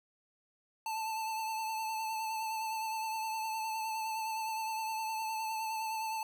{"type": "tone with vibrato", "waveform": "square", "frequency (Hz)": 882, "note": "A5", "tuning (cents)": 4, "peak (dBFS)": -35, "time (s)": [0.86, 6.23], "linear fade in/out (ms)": 2, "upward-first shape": "triangle", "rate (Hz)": 9.7, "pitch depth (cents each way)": 32, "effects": []}